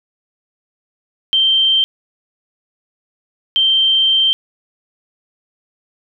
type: tone bursts at uneven times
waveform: sine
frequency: 3136 Hz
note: G7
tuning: in tune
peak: -10 dBFS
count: 2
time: 1.33-1.84 / 3.56-4.33 s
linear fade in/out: 0 ms
effects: none